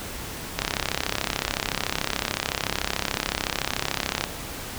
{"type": "click train", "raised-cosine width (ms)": 0.2, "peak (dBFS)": -5, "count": 124, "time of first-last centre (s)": [0.59, 4.24], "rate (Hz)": 33.7, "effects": ["pink hiss -35 dBFS RMS until 4.78 s"]}